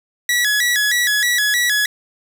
sawtooth tone with vibrato, 1810 Hz, A6, 48 cents sharp, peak -11 dBFS, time 0.29-1.86 s, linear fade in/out 2 ms, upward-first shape square, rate 3.2 Hz, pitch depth 120 cents each way, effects 8-bit

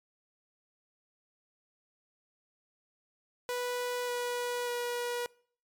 sawtooth tone with pitch steps, 491.7 / 487.5 / 483.3 Hz, B4 / B4 / B4, -8 / -23 / -38 cents, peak -28 dBFS, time 3.49-5.26 s, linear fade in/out 0 ms, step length 590 ms, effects noise-tail reverb RT60 0.5 s tail -24 dB re dry + MP3 96 kbps

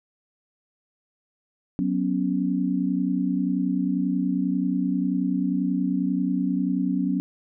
sine chord, F# suspended fourth, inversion none, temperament equal, 185 / 246.9 / 277.2 Hz, F#3 / B3 / C#4, 0 / 0 / 0 cents, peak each -25 / -27 / -25 dBFS, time 1.79-7.2 s, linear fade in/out 0 ms, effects none

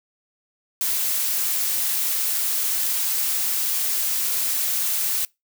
blue noise, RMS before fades -23 dBFS, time 0.81-5.25 s, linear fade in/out 0 ms, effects noise-tail reverb RT60 0.2 s tail -24 dB re dry

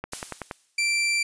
click train, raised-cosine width 0.5 ms, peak -16 dBFS, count 6, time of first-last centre 0.04-0.512 s, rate 10.6 Hz
blue noise with exponential decay, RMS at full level -31 dBFS, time 0.12-0.86 s, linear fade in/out 5 ms, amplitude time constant 160 ms
sawtooth tone, 2349 Hz, D7, in tune, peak -18 dBFS, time 0.78-1.23 s, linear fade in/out 5 ms
effects resampled to 22050 Hz

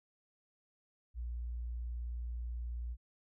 sine tone, 59.3 Hz, A#1, 30 cents sharp, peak -37 dBFS, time 1.14-2.97 s, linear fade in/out 50 ms, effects none

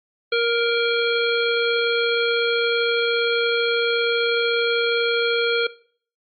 harmonic tone, 468.2 Hz, A#4, 8 cents sharp, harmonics 1 / 3 / 5 / 7 / 9, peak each -19 / -24 / -26 / -27 / -29 dBFS, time 0.32-5.67 s, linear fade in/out 5 ms, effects noise-tail reverb RT60 0.5 s tail -20 dB re dry + MP3 32 kbps

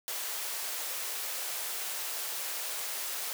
white high-pass noise, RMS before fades -36 dBFS, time 0.08-3.33 s, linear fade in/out 0 ms, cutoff 420 Hz, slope 24 dB/octave, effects none

